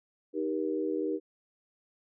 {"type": "chord", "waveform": "sine", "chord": "Eb major", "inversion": "none", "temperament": "equal with one note detuned", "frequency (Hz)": [311.1, 392, 476.2], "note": ["Eb4", "G4", "Bb4"], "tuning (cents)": [0, 0, 37], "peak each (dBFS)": [-32, -33, -34], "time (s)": [0.33, 1.2], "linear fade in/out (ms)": 50, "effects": []}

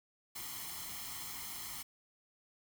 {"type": "noise with comb filter", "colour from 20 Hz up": "white", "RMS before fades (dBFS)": -44, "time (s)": [0.35, 1.83], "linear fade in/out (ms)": 10, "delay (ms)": 0.95, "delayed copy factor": 0.7, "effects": []}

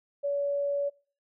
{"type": "tone", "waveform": "sine", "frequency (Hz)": 568, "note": "C#5", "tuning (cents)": 42, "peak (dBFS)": -26, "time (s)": [0.23, 0.9], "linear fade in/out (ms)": 20, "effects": ["noise-tail reverb RT60 0.5 s tail -26 dB re dry"]}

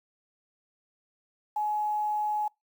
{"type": "tone with quantisation", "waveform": "sine", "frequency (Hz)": 844, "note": "G#5", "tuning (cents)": 28, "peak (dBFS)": -26, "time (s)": [1.56, 2.48], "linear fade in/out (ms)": 5, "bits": 9, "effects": ["noise-tail reverb RT60 0.2 s tail -26 dB re dry"]}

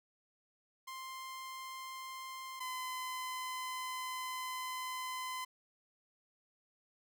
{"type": "tone pair in turn", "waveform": "sawtooth", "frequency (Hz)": [1049, 1022.7], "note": ["C6", "C6"], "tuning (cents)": [4, -40], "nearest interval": "unison", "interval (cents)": 44, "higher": "first", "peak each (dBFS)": [-40, -35], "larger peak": "second", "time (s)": [[0.87, 2.6], [2.6, 5.45]], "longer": "second", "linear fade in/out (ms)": 10, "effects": []}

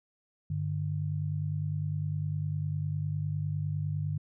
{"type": "tone pair together", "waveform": "sine", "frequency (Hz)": [100.11, 150], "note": ["G2", "D3"], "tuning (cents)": [37, 37], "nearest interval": "perfect fifth", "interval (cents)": 700, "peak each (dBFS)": [-33, -31], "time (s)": [0.5, 4.18], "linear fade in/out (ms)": 5, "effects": []}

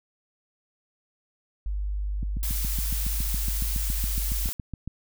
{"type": "tone", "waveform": "sine", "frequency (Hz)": 50.1, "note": "G1", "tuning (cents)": 38, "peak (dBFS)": -26, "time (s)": [1.66, 4.49], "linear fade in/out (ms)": 0}
{"type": "click train", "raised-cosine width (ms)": 5, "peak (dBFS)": -21, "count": 20, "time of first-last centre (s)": [2.23, 4.876], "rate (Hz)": 7.18}
{"type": "noise", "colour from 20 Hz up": "blue", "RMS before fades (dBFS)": -32, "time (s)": [2.43, 4.53], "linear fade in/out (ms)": 0}
{"effects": []}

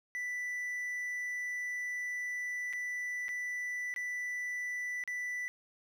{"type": "tone with dropouts", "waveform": "triangle", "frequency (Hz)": 1978, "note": "B6", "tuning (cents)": 2, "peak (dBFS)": -33, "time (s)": [0.15, 5.48], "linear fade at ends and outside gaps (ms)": 0, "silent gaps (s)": [[2.728, 2.734], [3.283, 3.29], [3.94, 3.962], [5.038, 5.076]], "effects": []}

